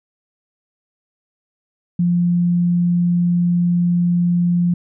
sine tone, 174.61 Hz, F3, in tune, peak -13 dBFS, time 1.99-4.74 s, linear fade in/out 5 ms, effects none

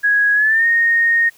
sine tone with pitch glide, 1661.2 to 1853.9 Hz, G#6 to A#6, 0 to -10 cents, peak -11 dBFS, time 0.03-1.3 s, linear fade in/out 20 ms, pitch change +190 cents, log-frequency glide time 0.34-0.66 s, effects white hiss -50 dBFS RMS until 1.37 s

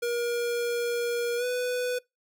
square tone with pitch glide, 475.9 to 496.1 Hz, A#4 to B4, +36 to +8 cents, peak -27 dBFS, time 0.02-1.99 s, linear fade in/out 10 ms, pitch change +72 cents, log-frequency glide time 1.37-1.44 s, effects noise-tail reverb RT60 0.2 s tail -24 dB re dry

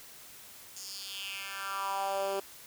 10% pulse tone with high-pass filter sweep, 196 Hz, G3, in tune, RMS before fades -36 dBFS, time 0.76-2.4 s, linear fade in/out 5 ms, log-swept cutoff 6400 to 420 Hz, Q 3.4, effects white hiss -51 dBFS RMS until 2.66 s

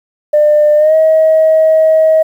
sine tone with pitch glide, 599 to 634.6 Hz, D5 to D#5, +34 to +34 cents, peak -4 dBFS, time 0.33-2.23 s, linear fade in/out 10 ms, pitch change +100 cents, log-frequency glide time 0.77-0.95 s, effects tanh soft clip ceiling -1 dBFS + 7-bit

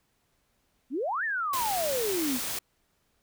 sine exponential two-way sweep, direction up then down, 233.1 to 1864.7 to 233.1 Hz, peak -27 dBFS, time 0.9-2.4 s, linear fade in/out 50 ms, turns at 1.24 s
white noise, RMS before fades -33 dBFS, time 1.53-2.59 s, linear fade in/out 5 ms
effects pink hiss -72 dBFS RMS until 3.22 s

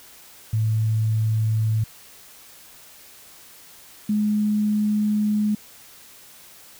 sine tone pair in turn, 110 / 210.4 Hz, A2 / G#3, 0 / +23 cents, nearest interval major seventh, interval 1123 cents, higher second, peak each -18 dBFS, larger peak neither, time 0.53-1.84 / 4.09-5.55 s, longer second, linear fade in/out 5 ms, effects white hiss -47 dBFS RMS until 6.79 s

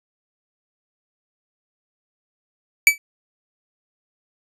45% pulse tone with exponential decay, 2300 Hz, D7, 37 cents flat, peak -4 dBFS, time 2.87-2.98 s, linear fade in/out 1 ms, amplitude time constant 22 ms, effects resampled to 32000 Hz

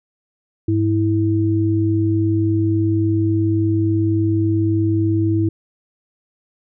sine tone pair together, 102.59 / 326.1 Hz, G#2 / E4, -21 / -19 cents, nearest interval octave + minor sixth, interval 2002 cents, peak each -17 dBFS, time 0.68-5.49 s, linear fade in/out 5 ms, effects none

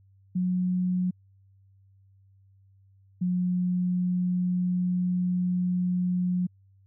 sine tone pair in turn, 181.7 / 180.03 Hz, F#3 / F#3, -31 / -47 cents, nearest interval unison, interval 16 cents, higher first, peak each -23 dBFS, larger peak neither, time 0.35-1.11 / 3.21-6.47 s, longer second, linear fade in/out 10 ms, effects added 97 Hz sine -56 dBFS peak until 6.86 s

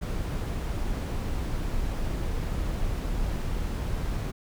brown noise, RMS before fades -29 dBFS, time 0.01-4.32 s, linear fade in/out 20 ms, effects none

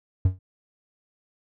triangle tone with exponential decay, 93 Hz, F#2, 9 cents sharp, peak -11 dBFS, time 0.25-0.39 s, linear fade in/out 5 ms, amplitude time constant 29 ms, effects none

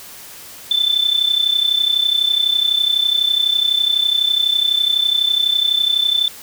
sine tone with amplitude modulation, 3527 Hz, A7, 3 cents sharp, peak -10 dBFS, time 0.71-6.28 s, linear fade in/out 2 ms, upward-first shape sine, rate 32 Hz, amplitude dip 75%, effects white hiss -37 dBFS RMS until 6.42 s

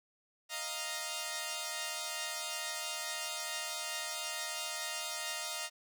5% pulse chord, Eb suspended second, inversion none, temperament equal, 622.3 / 698.5 / 932.3 Hz, Eb5 / F5 / Bb5, 0 / 0 / 0 cents, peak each -30 dBFS, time 0.49-5.7 s, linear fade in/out 50 ms, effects none

